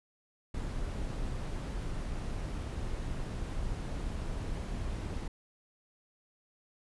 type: noise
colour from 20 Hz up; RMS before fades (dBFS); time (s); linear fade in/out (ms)
brown; -36; 0.54-5.28; 5
effects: resampled to 24000 Hz